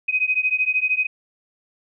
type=beating tone pair; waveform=sine; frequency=2507 / 2520 Hz; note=D#7 / D#7; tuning=+12 / +21 cents; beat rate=13 Hz; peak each=-21 dBFS; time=0.08-1.07 s; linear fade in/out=10 ms; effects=none